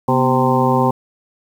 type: harmonic tone with a mistuned harmonic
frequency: 130 Hz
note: C3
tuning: 11 cents flat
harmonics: 1 / 2 / 3 / 4 / 6 / 7 / 8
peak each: -19 / -18 / -21 / -20 / -21 / -19 / -21 dBFS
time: 0.08-0.91 s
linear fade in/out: 5 ms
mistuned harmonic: 2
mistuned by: -93 cents
effects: 7-bit